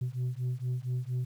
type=beating tone pair; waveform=sine; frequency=123.47 / 127.77 Hz; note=B2 / C3; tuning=0 / -41 cents; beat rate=4.3 Hz; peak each=-31 dBFS; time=0.01-1.25 s; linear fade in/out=10 ms; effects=tanh soft clip ceiling -27 dBFS + 10-bit